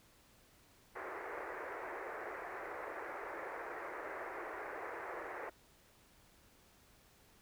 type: band-pass noise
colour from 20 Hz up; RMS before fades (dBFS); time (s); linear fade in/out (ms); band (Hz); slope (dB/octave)
pink; -45; 0.95-5.5; 10; 350 to 2100; 48
effects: pink hiss -66 dBFS RMS until 7.41 s